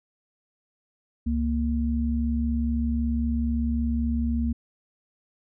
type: tone pair together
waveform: sine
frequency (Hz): 69.3 / 233.1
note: C#2 / A#3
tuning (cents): 0 / 0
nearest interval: octave + major sixth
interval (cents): 2100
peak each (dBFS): -25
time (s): 1.26-4.53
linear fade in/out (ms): 10
effects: none